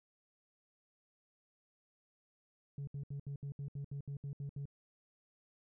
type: tone bursts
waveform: sine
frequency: 140.8 Hz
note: C#3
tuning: 27 cents sharp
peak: -37 dBFS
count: 12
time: 2.78-4.655 s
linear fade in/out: 2 ms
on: 93 ms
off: 69 ms
effects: tanh soft clip ceiling -38 dBFS